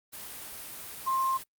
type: tone in noise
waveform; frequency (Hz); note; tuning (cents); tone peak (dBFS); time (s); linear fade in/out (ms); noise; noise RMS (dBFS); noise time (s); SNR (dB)
sine; 1057; C6; +17; -25; 1.06-1.38; 20; white; -42; 0.12-1.44; +14
effects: noise-tail reverb RT60 0.1 s tail -24 dB re dry + Opus 32 kbps